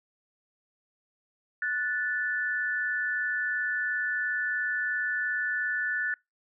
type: tone pair together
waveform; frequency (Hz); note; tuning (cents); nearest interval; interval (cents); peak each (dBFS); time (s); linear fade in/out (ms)
sine; 1475.9 / 1753; F#6 / A6; -5 / -7; minor third; 298; -30 / -29; 1.62-6.14; 2
effects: noise-tail reverb RT60 0.2 s tail -24 dB re dry